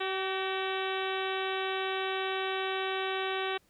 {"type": "harmonic tone with a mistuned harmonic", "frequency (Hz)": 382.1, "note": "G4", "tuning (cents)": -44, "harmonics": [1, 2, 3, 4, 5, 6, 7, 8, 9, 10], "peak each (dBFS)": [-34, -37, -39, -40, -41, -42, -42, -43, -44, -44], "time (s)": [0, 3.58], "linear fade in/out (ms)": 10, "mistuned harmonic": 5, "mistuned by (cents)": -42, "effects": ["pink hiss -68 dBFS RMS until 3.69 s"]}